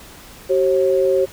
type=tone pair together; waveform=sine; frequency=381.1 / 539 Hz; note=G4 / C#5; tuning=-49 / -49 cents; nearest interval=tritone; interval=600 cents; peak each=-16 dBFS; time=0.49-1.26 s; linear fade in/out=20 ms; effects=pink hiss -41 dBFS RMS until 1.32 s